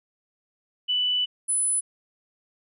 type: tone pair in turn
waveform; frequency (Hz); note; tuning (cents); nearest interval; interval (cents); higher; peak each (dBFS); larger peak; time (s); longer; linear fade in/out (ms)
sine; 2979 / 10020; F#7 / D#9; +11 / +11; octave + major sixth; 2100; second; -21 / -21; neither; 0.88-1.26 / 1.48-1.81; first; 20
effects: none